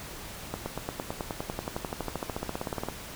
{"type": "accelerating click train", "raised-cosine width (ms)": 1, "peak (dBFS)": -17, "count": 30, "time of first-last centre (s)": [0.54, 2.886], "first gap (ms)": 120, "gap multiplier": 0.97, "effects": ["pink hiss -42 dBFS RMS until 3.15 s"]}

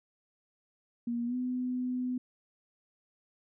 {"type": "tone with pitch glide", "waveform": "sine", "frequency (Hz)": [237.1, 251.2], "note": ["A#3", "B3"], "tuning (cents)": [30, 30], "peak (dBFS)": -30, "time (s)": [1.07, 2.18], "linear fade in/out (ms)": 5, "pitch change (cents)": 100, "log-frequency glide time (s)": [1.26, 1.35], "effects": []}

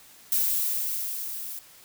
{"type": "noise with level ramp", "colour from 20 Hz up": "violet", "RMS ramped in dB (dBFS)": [-23, -37], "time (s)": [0.32, 1.59], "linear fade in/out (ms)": 2, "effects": ["white hiss -52 dBFS RMS until 1.84 s"]}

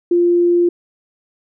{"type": "tone", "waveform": "sine", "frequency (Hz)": 348.1, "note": "F4", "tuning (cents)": -6, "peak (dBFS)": -10, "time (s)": [0.11, 0.69], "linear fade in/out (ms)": 5, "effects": []}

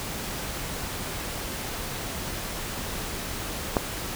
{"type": "click", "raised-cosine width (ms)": 1, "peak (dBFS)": -6, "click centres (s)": 3.768, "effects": ["pink hiss -33 dBFS RMS until 4.15 s"]}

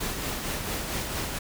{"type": "noise with tremolo", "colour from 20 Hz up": "pink", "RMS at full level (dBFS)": -30, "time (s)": [0, 1.39], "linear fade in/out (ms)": 10, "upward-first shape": "sine", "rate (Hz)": 4.4, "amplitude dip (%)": 35, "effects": []}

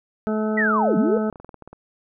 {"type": "harmonic tone", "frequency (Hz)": 215.8, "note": "A3", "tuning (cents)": -33, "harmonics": [1, 2, 3, 4, 6, 7], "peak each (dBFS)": [-22, -26, -29, -36, -34, -40], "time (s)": [0.27, 1.3], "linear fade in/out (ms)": 0}
{"type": "linear two-way sweep", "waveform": "sine", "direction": "down then up", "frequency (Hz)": [1997, 171.1, 502], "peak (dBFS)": -18, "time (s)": [0.57, 1.18], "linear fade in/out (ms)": 10, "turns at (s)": 0.97}
{"type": "clicks", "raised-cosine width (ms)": 1, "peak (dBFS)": -26, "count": 11, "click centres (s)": [1.174, 1.294, 1.327, 1.358, 1.4, 1.446, 1.492, 1.543, 1.623, 1.676, 1.73]}
{"effects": []}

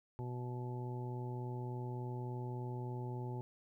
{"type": "harmonic tone", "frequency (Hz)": 123.47, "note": "B2", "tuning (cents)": 0, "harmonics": [1, 2, 3, 4, 5, 6, 7], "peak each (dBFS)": [-40, -50, -47, -56, -59, -61, -50], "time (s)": [0.19, 3.41], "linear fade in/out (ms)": 0, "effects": ["13-bit"]}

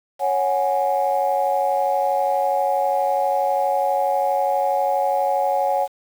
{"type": "chord", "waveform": "sine", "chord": "C# suspended fourth", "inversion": "none", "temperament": "just", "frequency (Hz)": [554.4, 739.2, 831.5], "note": ["C#5", "F#5", "G#5"], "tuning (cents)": [0, -2, 2], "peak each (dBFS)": -21, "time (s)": [0.19, 5.88], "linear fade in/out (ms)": 50, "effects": ["tanh soft clip ceiling -9 dBFS", "7-bit"]}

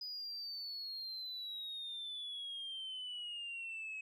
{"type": "exponential sweep", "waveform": "sine", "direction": "down", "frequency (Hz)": [4978, 2552], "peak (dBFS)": -40, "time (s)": [0.01, 4.01], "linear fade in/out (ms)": 5, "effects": ["tanh soft clip ceiling -39 dBFS"]}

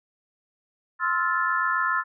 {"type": "chord", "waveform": "sine", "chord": "F major seventh", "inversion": "second", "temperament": "just", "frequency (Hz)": [1047.7, 1309.6, 1396.9, 1746.1], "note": ["C6", "E6", "F6", "A6"], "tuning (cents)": [2, -12, 0, -14], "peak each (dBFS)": -27, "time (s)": [0.99, 2.04], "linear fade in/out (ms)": 50, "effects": []}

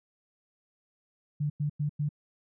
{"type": "tone bursts", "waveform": "sine", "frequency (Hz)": 147.6, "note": "D3", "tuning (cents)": 9, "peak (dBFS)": -26, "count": 4, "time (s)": [1.4, 2.091], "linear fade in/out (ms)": 10, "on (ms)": 100, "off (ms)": 97, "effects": []}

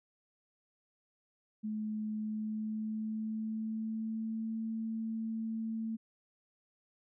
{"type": "tone with pitch glide", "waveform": "sine", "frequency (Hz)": [214.7, 223.3], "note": ["A3", "A3"], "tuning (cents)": [-42, 26], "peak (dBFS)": -34, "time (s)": [1.63, 5.97], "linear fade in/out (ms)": 20, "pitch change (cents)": 68, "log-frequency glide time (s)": [2.16, 4.59], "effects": []}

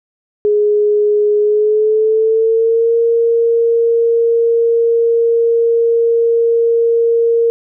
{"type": "tone with pitch glide", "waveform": "sine", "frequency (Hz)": [417.6, 463.4], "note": ["G#4", "A#4"], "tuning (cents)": [10, -10], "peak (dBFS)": -9, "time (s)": [0.45, 7.5], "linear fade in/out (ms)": 0, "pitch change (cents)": 180, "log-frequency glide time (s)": [1.4, 2.95], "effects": []}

